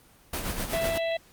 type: noise with tremolo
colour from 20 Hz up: pink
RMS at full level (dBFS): -29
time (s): 0.33-0.98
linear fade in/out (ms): 5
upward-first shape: sine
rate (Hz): 8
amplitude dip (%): 55
type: harmonic tone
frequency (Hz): 662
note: E5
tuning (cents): +7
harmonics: 1 / 3 / 4 / 5 / 6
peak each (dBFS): -26 / -36 / -38 / -40 / -42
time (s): 0.73-1.17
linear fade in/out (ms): 5
effects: pink hiss -57 dBFS RMS until 1.32 s + Opus 24 kbps